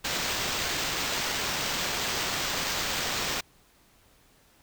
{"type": "noise with sample-and-hold", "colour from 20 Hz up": "blue", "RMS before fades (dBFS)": -30, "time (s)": [0.04, 3.41], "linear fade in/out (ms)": 10, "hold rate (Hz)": 11025, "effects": ["pink hiss -61 dBFS RMS until 4.62 s"]}